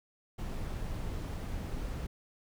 brown noise, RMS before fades -37 dBFS, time 0.38-2.07 s, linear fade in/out 10 ms, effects none

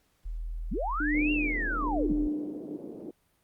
sine tone, 40.46 Hz, E1, 32 cents flat, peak -32 dBFS, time 0.25-2.28 s, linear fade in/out 10 ms
sine linear two-way sweep, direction up then down, 140.9 to 2800 to 140.9 Hz, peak -29 dBFS, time 0.71-2.13 s, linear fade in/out 10 ms, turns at 1.32 s
sine tone with tremolo, 299.3 Hz, D4, 33 cents sharp, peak -25 dBFS, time 1-2.76 s, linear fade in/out 5 ms, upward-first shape sine, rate 1.1 Hz, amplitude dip 85%
pink band-pass noise, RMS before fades -41 dBFS, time 1.14-3.11 s, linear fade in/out 5 ms, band 230 to 450 Hz, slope 24 dB/octave
effects pink hiss -70 dBFS RMS until 3.43 s + Opus 48 kbps

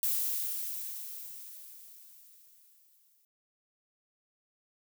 violet noise with exponential decay, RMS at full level -29 dBFS, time 0.03-3.25 s, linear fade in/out 1 ms, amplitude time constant 700 ms, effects none

